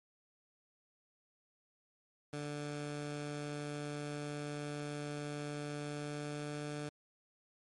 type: tone with pitch glide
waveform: 15% pulse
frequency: 146.83 to 147.85 Hz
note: D3 to D3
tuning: 0 to +12 cents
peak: -33 dBFS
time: 2.33-6.89 s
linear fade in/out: 2 ms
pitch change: +12 cents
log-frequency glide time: 5.82-6.65 s
effects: MP3 48 kbps